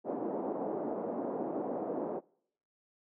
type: band-pass noise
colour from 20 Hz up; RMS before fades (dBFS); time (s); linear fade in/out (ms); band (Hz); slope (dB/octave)
pink; -36; 0.04-2.21; 50; 250 to 760; 24
effects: noise-tail reverb RT60 0.7 s tail -26 dB re dry